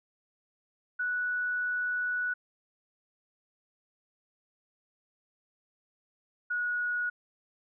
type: tone pair in turn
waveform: sine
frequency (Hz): 1475 / 1457.2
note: F#6 / F#6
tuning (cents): -6 / -27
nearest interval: unison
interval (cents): 21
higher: first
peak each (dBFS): -28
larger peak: neither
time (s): 0.99-2.34 / 6.5-7.1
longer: first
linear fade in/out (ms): 10
effects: none